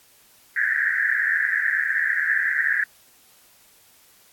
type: band-pass noise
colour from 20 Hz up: pink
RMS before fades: -22 dBFS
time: 0.56-2.84 s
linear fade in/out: 5 ms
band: 1600 to 1900 Hz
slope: 96 dB/octave
effects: white hiss -55 dBFS RMS until 4.32 s + AAC 64 kbps